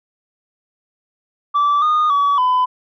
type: tone with pitch steps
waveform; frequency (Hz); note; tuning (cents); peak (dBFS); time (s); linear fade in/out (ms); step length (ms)
sine; 1161 / 1227 / 1138 / 1006; D6 / D#6 / C#6 / B5; -20 / -25 / +45 / +32; -10; 1.54-2.66; 20; 280
effects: tanh soft clip ceiling -11 dBFS